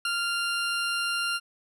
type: tone with ADSR envelope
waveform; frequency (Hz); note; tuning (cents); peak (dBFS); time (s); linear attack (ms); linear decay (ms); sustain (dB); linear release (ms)
20% pulse; 1393; F6; -5; -19; 0.05-1.4; 3; 8; -2; 42
effects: low-pass 12000 Hz 12 dB/octave